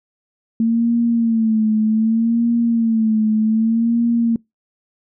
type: tone with vibrato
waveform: sine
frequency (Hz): 225.3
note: A3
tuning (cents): +41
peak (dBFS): -13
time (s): 0.6-4.36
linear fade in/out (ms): 2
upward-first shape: sine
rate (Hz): 0.65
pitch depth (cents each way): 71
effects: noise-tail reverb RT60 0.2 s tail -26 dB re dry